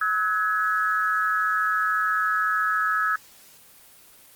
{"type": "tone cluster", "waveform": "sine", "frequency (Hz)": [1289, 1489, 1675], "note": ["E6", "F#6", "G#6"], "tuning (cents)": [-39, 11, 14], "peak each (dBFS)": [-23, -29, -25], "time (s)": [0.01, 3.16], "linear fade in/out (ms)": 5, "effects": ["white hiss -51 dBFS RMS until 4.35 s", "Opus 24 kbps"]}